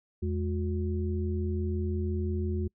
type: tone cluster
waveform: sine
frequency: 84.2 / 210 / 362.6 Hz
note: E2 / G#3 / F#4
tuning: +37 / +19 / -35 cents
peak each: -29 / -35 / -35 dBFS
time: 0.22-2.68 s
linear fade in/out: 10 ms
effects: noise-tail reverb RT60 0.1 s tail -26 dB re dry